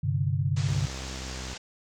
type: chord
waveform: sine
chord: G suspended fourth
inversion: none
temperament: equal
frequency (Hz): 98 / 130.81 / 146.83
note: G2 / C3 / D3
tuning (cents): 0 / 0 / 0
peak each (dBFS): -28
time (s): 0.03-0.86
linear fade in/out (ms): 10
type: low-pass noise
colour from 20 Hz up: white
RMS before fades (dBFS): -41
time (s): 0.56-1.58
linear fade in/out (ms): 10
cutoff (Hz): 7200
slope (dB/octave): 48
type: tone with pitch glide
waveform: sawtooth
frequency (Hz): 66 to 64.2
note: C2 to C2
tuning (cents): +16 to -32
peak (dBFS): -32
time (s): 0.68-1.54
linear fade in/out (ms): 5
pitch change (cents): -48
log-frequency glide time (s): 0.92-1.4
effects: none